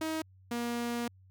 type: tone pair in turn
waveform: sawtooth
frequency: 317.3 / 237.7 Hz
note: D#4 / A#3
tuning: +34 / +34 cents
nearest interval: perfect fourth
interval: 500 cents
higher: first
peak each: -28 dBFS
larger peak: neither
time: 0.01-0.22 / 0.51-1.08 s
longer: second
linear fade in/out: 5 ms
effects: added 94 Hz sine -56 dBFS peak until 1.3 s